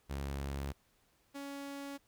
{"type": "tone pair in turn", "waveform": "sawtooth", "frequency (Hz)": [69.3, 280], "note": ["C#2", "C#4"], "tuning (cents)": [0, 18], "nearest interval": "2 octaves", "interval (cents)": 2418, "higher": "second", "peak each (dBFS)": [-33, -38], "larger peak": "first", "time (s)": [[0.09, 0.73], [1.34, 1.98]], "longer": "neither", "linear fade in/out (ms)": 20, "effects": ["pink hiss -72 dBFS RMS until 2.07 s"]}